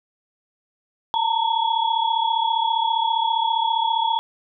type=tone cluster; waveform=sine; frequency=895 / 930 / 3361 Hz; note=A5 / A#5 / G#7; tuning=+29 / -4 / +20 cents; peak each=-21 / -22 / -27 dBFS; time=1.14-4.19 s; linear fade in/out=0 ms; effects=none